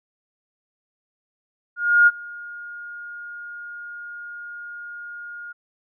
sine tone with ADSR envelope, 1425 Hz, F6, 34 cents sharp, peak -9 dBFS, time 1.76-5.53 s, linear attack 310 ms, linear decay 36 ms, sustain -24 dB, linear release 16 ms, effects none

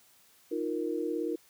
sine chord, Eb suspended second, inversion none, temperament equal, 311.1 / 349.2 / 466.2 Hz, Eb4 / F4 / Bb4, 0 / 0 / 0 cents, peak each -34 dBFS, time 0.51-1.36 s, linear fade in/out 10 ms, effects white hiss -62 dBFS RMS until 1.49 s + high-pass 60 Hz 12 dB/octave

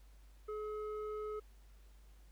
square tone with low-pass filter, 425.8 Hz, G#4, 43 cents sharp, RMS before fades -42 dBFS, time 0.48-1.4 s, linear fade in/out 10 ms, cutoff 1000 Hz, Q 4.2, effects added 50 Hz sine -57 dBFS peak until 2.31 s + pink hiss -71 dBFS RMS until 2.31 s

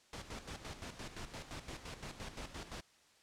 pink noise with tremolo, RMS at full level -45 dBFS, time 0.13-2.81 s, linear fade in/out 2 ms, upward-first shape square, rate 5.8 Hz, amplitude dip 65%, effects white hiss -67 dBFS RMS until 3.22 s + low-pass 7000 Hz 12 dB/octave

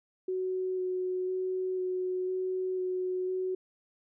sine tone with vibrato, 370 Hz, F#4, in tune, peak -29 dBFS, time 0.28-3.55 s, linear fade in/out 5 ms, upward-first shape square, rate 1 Hz, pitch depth 9 cents each way, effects none

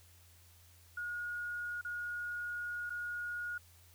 sine tone with dropouts, 1440 Hz, F#6, 47 cents flat, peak -37 dBFS, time 0.97-3.58 s, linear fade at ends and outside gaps 5 ms, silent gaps 1.813-1.848 / 2.896-2.903 s, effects added 86 Hz sine -61 dBFS peak until 3.94 s + white hiss -64 dBFS RMS until 3.94 s

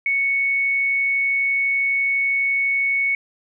sine tone, 2217 Hz, C#7, in tune, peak -17 dBFS, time 0.06-3.15 s, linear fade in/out 2 ms, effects none

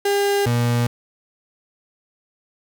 35% pulse tone pair in turn, 402.5 / 119.66 Hz, G4 / A#2, +46 / +46 cents, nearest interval octave + major sixth, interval 2100 cents, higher first, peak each -15 dBFS, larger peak neither, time 0.05-0.46 / 0.46-0.87 s, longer neither, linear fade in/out 5 ms, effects none

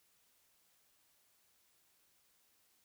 silence, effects white hiss -73 dBFS RMS until 2.84 s

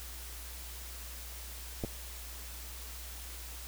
clicks, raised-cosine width 2 ms, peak -21 / -24 dBFS, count 2, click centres 1.838 / 1.847 s, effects added 60 Hz sine -45 dBFS peak until 3.67 s + white hiss -47 dBFS RMS until 3.67 s

